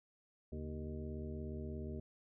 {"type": "harmonic tone with a mistuned harmonic", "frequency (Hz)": 77, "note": "D#2", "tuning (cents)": -17, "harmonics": [1, 2, 3, 4, 5, 6, 8], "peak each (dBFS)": [-44, -49, -47, -55, -49, -56, -56], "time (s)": [0.52, 2], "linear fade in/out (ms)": 5, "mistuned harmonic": 2, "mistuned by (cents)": -130, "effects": []}